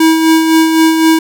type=tone with tremolo; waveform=square; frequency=321.8 Hz; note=E4; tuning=42 cents flat; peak=-5 dBFS; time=0-1.19 s; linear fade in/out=5 ms; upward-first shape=sine; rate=3.9 Hz; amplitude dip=45%; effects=none